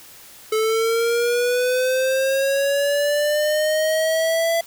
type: linear sweep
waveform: square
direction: up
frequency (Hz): 433.6 to 671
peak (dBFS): -18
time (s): 0.52-4.61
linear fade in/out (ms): 5
effects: white hiss -44 dBFS RMS until 4.66 s